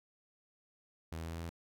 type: tone with pitch steps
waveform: sawtooth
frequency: 81.3 / 81.82 / 82.34 / 82.86 / 83.39 / 83.92 Hz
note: E2 / E2 / E2 / E2 / E2 / E2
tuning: -23 / -12 / -1 / +9 / +21 / +31 cents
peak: -36 dBFS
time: 1.12-1.492 s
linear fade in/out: 0 ms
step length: 62 ms
effects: none